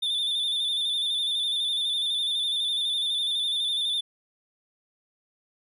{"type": "tone with vibrato", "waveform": "triangle", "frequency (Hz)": 3548, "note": "A7", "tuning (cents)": 14, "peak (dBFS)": -23, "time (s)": [0.02, 4.01], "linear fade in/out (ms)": 10, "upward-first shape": "square", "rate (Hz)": 12, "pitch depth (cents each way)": 37, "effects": []}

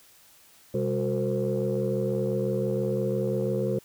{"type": "tone cluster", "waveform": "sine", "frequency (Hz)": [125.9, 198.9, 367.4, 456.1, 522], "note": ["B2", "G3", "F#4", "A#4", "C5"], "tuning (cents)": [34, 25, -12, -38, -4], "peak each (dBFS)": -30, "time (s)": [0.74, 3.79], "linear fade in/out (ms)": 5, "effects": ["tanh soft clip ceiling -16 dBFS", "white hiss -56 dBFS RMS until 3.84 s"]}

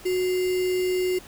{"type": "tone with sample-and-hold", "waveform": "sine", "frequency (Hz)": 367.1, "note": "F#4", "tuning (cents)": -14, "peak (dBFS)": -21, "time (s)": [0.05, 1.19], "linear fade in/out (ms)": 10, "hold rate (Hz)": 2450, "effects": ["pink hiss -46 dBFS RMS until 1.27 s"]}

